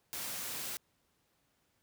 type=noise; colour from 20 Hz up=white; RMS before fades=-40 dBFS; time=0.13-0.77 s; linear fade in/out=0 ms; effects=pink hiss -75 dBFS RMS until 1.82 s + high-pass 60 Hz 12 dB/octave

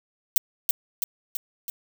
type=noise with echo; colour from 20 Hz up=violet; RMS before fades=-17 dBFS; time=0.36-0.38 s; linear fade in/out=0 ms; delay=330 ms; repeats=4; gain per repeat=-4 dB; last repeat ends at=1.7 s; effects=none

